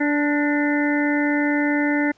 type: harmonic tone with a mistuned harmonic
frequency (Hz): 291.9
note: D4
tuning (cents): -10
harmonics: 1 / 2 / 3 / 5 / 6 / 7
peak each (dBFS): -19 / -28 / -30 / -30 / -27 / -28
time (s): 0-2.12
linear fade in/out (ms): 10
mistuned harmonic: 6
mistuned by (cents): +33
effects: pink hiss -58 dBFS RMS until 2.17 s + resampled to 16000 Hz